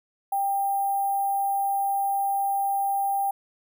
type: tone with sample-and-hold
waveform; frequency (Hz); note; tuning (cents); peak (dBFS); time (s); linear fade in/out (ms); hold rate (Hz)
sine; 794; G5; +22; -22; 0.32-3.31; 5; 11025
effects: none